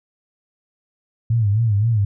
sine tone with vibrato, 108.3 Hz, A2, 27 cents flat, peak -14 dBFS, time 1.3-2.05 s, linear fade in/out 5 ms, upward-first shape sine, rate 3.8 Hz, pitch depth 140 cents each way, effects none

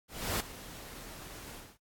pink noise with ADSR envelope, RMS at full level -31 dBFS, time 0.08-1.78 s, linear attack 320 ms, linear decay 10 ms, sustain -16 dB, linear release 230 ms, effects AAC 64 kbps

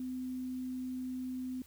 sine tone, 255.1 Hz, C4, 44 cents flat, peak -36 dBFS, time 0-1.62 s, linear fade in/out 2 ms, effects added 75 Hz sine -61 dBFS peak until 1.66 s + white hiss -62 dBFS RMS until 1.66 s

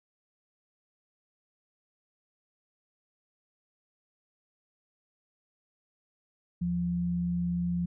sine tone pair together, 77.78 / 174.61 Hz, D#2 / F3, 0 / 0 cents, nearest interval octave + major second, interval 1400 cents, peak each -39 / -27 dBFS, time 6.61-7.86 s, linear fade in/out 10 ms, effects none

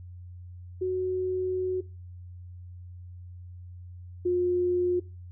sine tone pair in turn, 370 / 357.3 Hz, F#4 / F4, 0 / +40 cents, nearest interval minor second, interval 60 cents, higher first, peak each -25 / -22 dBFS, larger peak second, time 0.81-1.81 / 4.25-5 s, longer first, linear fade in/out 10 ms, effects noise-tail reverb RT60 0.3 s tail -21 dB re dry + added 89 Hz sine -41 dBFS peak until 5.31 s

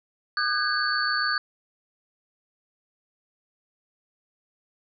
sine tone cluster, 1219 / 1513 / 1640 / 4479 Hz, D#6 / F#6 / G#6 / C#8, -36 / +38 / -22 / +17 cents, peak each -28 dBFS, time 0.37-1.38 s, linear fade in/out 2 ms, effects none

